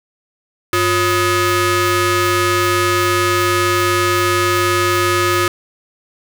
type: ring-modulated tone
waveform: sawtooth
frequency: 451.3 Hz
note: A4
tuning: 44 cents sharp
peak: -6 dBFS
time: 0.73-5.48 s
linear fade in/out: 2 ms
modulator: 805 Hz
effects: none